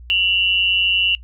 sine tone pair together, 2737 / 2926 Hz, F7 / F#7, -36 / -20 cents, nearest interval minor second, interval 116 cents, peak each -17 dBFS, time 0.1-1.15 s, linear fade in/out 0 ms, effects noise-tail reverb RT60 0.1 s tail -20 dB re dry + added 60 Hz sine -36 dBFS peak until 1.23 s

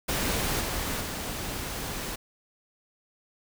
pink noise with level steps, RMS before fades -28 / -31 / -34 dBFS, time 0.08-2.16 s, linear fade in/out 10 ms, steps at 0.6 / 1 s, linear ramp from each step 20 ms, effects none

